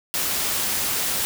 white noise, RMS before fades -24 dBFS, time 0.14-1.25 s, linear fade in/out 0 ms, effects none

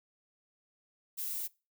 violet noise, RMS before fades -37 dBFS, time 1.17-1.48 s, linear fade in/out 20 ms, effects noise-tail reverb RT60 0.3 s tail -23 dB re dry

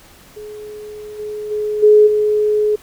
sine tone with level steps, 422.7 Hz, G#4, 31 cents sharp, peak -29 / -23 / -17 / -5 / -12 dBFS, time 0.36-2.76 s, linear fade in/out 10 ms, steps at 1.18 / 1.5 / 1.82 / 2.06 s, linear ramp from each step 20 ms, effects pink hiss -45 dBFS RMS until 2.82 s

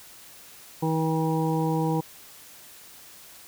harmonic tone, 160 Hz, D#3, 49 cents sharp, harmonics 1 / 2 / 3 / 5 / 6, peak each -25 / -28 / -30 / -32 / -33 dBFS, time 0.82-2.01 s, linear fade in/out 10 ms, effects white hiss -48 dBFS RMS until 3.47 s

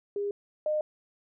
sine tone pair in turn, 406 / 610.1 Hz, G#4 / D#5, -39 / -34 cents, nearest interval perfect fifth, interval 705 cents, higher second, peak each -28 / -25 dBFS, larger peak second, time 0.16-0.31 / 0.66-0.81 s, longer neither, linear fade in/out 2 ms, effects none

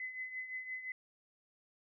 sine tone with tremolo, 2028 Hz, B6, 45 cents sharp, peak -37 dBFS, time 0-0.92 s, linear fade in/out 2 ms, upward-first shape triangle, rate 5.8 Hz, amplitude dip 70%, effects none

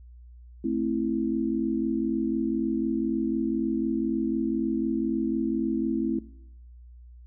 sine chord, A minor, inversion none, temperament just, 220 / 264 / 330 Hz, A3 / C4 / E4, 0 / +16 / +2 cents, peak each -30 / -28 / -28 dBFS, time 0.64-6.19 s, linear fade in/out 5 ms, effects noise-tail reverb RT60 0.8 s tail -21 dB re dry + added 60 Hz sine -45 dBFS peak until 7.26 s

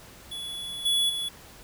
square tone with level steps, 3404 Hz, G#7, 42 cents sharp, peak -34 / -22 / -29 dBFS, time 0.31-1.29 s, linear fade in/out 10 ms, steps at 0.85 / 1.09 s, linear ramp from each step 10 ms, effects pink hiss -49 dBFS RMS until 1.63 s

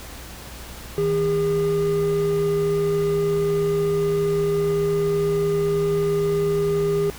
triangle tone pair together, 158.1 / 405.1 Hz, D#3 / G#4, +28 / -43 cents, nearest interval octave + major third, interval 1629 cents, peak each -24 / -17 dBFS, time 0.98-7.1 s, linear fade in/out 0 ms, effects added 60 Hz sine -40 dBFS peak until 7.18 s + pink hiss -39 dBFS RMS until 7.18 s

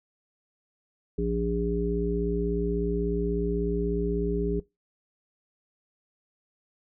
harmonic tone, 58.2 Hz, A#1, 2 cents flat, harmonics 1 / 3 / 5 / 7, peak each -30 / -30 / -33 / -29 dBFS, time 1.18-4.6 s, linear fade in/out 5 ms, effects noise-tail reverb RT60 0.2 s tail -21 dB re dry

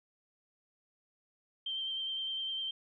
sine tone with vibrato, 3136 Hz, G7, in tune, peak -34 dBFS, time 1.66-2.71 s, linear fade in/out 5 ms, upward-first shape square, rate 9.8 Hz, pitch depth 12 cents each way, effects none

